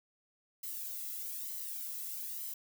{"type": "noise with flanger", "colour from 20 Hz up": "violet", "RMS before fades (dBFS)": -41, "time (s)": [0.63, 2.54], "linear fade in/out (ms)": 5, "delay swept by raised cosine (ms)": [0.98, 1.52], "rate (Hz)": 1.1, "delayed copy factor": 0.6, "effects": []}